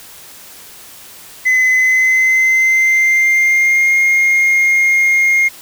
sine tone with pitch glide, 2029 to 2132 Hz, B6 to C7, +46 to +32 cents, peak -6 dBFS, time 1.45-5.49 s, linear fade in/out 20 ms, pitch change +86 cents, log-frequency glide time 1.76-3.95 s, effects tanh soft clip ceiling -8 dBFS + white hiss -37 dBFS RMS until 5.61 s

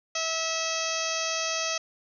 harmonic tone with a mistuned harmonic, 649 Hz, E5, 27 cents flat, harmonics 1 / 2 / 3 / 4 / 5 / 6 / 7 / 8 / 9 / 10, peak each -34 / -35 / -38 / -34 / -37 / -40 / -38 / -36 / -36 / -36 dBFS, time 0.15-1.78 s, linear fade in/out 5 ms, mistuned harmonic 10, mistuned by -29 cents, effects none

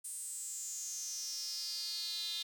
square tone with high-pass filter sweep, 190.2 Hz, F#3, 48 cents sharp, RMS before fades -41 dBFS, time 0.04-2.43 s, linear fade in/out 10 ms, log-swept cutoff 8900 to 3700 Hz, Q 7.3, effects none

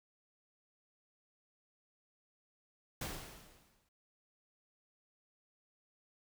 pink noise with exponential decay, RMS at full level -39 dBFS, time 3.01-3.89 s, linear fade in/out 5 ms, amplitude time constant 190 ms, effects none

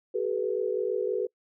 sine tone cluster, 380.3 / 426.4 / 489.5 Hz, F#4 / G#4 / B4, +48 / +46 / -15 cents, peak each -30 dBFS, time 0.14-1.27 s, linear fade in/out 10 ms, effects noise-tail reverb RT60 0.1 s tail -25 dB re dry

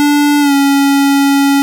square tone with pitch glide, 291.2 to 279 Hz, D4 to C#4, -15 to +11 cents, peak -8 dBFS, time 0-1.62 s, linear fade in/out 0 ms, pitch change -74 cents, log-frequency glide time 0.4-0.53 s, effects none

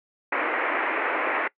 white band-pass noise, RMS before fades -26 dBFS, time 0.32-1.48 s, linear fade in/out 5 ms, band 290 to 2300 Hz, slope 48 dB/octave, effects noise-tail reverb RT60 0.1 s tail -22 dB re dry

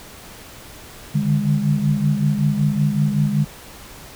sine tone cluster, 145.3 / 150.6 / 204.9 Hz, D3 / D3 / G#3, -18 / +44 / -23 cents, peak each -20 dBFS, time 1.14-3.45 s, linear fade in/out 20 ms, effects pink hiss -40 dBFS RMS until 4.15 s

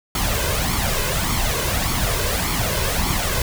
pink noise with flanger, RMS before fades -21 dBFS, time 0.15-3.42 s, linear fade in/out 2 ms, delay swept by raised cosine 0.9 to 2 ms, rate 1.7 Hz, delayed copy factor +0.6, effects none

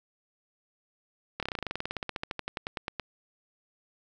slowing click train, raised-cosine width 0.3 ms, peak -16 dBFS, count 27, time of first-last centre 1.4-2.997 s, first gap 27 ms, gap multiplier 1.06, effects none

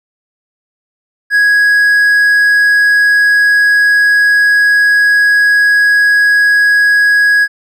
triangle tone, 1661.2 Hz, G#6, in tune, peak -4 dBFS, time 1.3-7.48 s, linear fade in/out 50 ms, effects none

